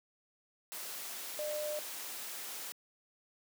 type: tone in noise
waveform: sine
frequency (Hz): 601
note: D5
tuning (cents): +40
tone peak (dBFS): -35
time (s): 1.39-1.79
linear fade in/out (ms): 0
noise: white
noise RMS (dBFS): -43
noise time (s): 0.72-2.72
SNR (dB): +5
effects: high-pass 300 Hz 12 dB/octave